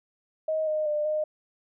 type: tone with pitch steps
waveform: sine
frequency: 629 / 616 / 599 / 613 Hz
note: D#5 / D#5 / D5 / D#5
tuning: +19 / -17 / +34 / -26 cents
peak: -24 dBFS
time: 0.48-1.24 s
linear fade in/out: 5 ms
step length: 190 ms
effects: none